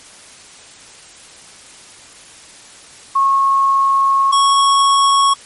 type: tone pair in turn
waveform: sine / square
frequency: 1092 / 1105.3 Hz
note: C#6 / C#6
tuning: -26 / -5 cents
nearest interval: unison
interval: 21 cents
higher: second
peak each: -10 dBFS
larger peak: neither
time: 3.15-4.32 / 4.32-5.34 s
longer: first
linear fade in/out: 10 ms
effects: white hiss -40 dBFS RMS until 5.45 s + MP3 48 kbps